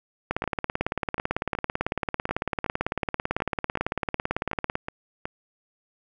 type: two click trains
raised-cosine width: 0.5 ms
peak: -15 / -10 dBFS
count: 14 / 81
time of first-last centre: 0.44-5.255 / 0.31-4.754 s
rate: 2.7 / 18 Hz
effects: none